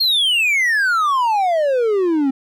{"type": "exponential sweep", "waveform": "triangle", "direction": "down", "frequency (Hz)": [4346, 261.6], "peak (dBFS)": -12, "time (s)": [0, 2.31], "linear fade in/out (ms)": 10, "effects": []}